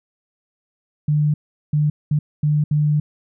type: tone bursts at uneven times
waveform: sine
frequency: 149.5 Hz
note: D3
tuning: 31 cents sharp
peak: -14 dBFS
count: 5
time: 1.08-1.34 / 1.73-1.9 / 2.11-2.19 / 2.43-2.64 / 2.71-3 s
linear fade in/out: 5 ms
effects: none